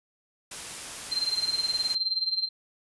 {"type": "noise", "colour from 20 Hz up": "white", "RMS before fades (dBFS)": -38, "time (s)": [0.51, 1.95], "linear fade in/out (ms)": 5}
{"type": "tone with tremolo", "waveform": "sine", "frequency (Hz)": 4142, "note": "C8", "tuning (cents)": -18, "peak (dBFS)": -22, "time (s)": [1.11, 2.49], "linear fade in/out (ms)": 20, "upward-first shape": "sine", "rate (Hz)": 19, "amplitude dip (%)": 80}
{"effects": ["resampled to 24000 Hz"]}